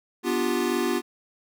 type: chord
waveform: square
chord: G dominant seventh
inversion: first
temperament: equal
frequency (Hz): 246.9 / 293.7 / 349.2 / 392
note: B3 / D4 / F4 / G4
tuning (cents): 0 / 0 / 0 / 0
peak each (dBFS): -29 / -32 / -27 / -30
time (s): 0.23-1.02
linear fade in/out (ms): 50
effects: none